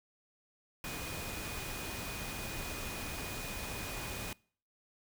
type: tone in noise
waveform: sine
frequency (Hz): 2473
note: D#7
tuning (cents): -11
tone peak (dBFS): -47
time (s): 0.84-4.33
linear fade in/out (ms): 2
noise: pink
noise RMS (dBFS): -41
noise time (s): 0.84-4.33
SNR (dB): -9
effects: noise-tail reverb RT60 0.5 s tail -25 dB re dry